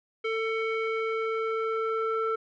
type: tone with low-pass filter sweep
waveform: square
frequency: 446.1 Hz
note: A4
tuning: 24 cents sharp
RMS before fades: -29 dBFS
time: 0.24-2.36 s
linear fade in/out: 10 ms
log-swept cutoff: 2500 to 1400 Hz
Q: 2.9
effects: none